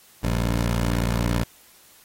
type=tone pair together; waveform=15% pulse; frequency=58.27 / 98 Hz; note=A#1 / G2; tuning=0 / 0 cents; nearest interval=major sixth; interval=900 cents; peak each=-15 / -24 dBFS; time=0.23-1.44 s; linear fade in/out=10 ms; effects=white hiss -53 dBFS RMS until 2.04 s + AAC 48 kbps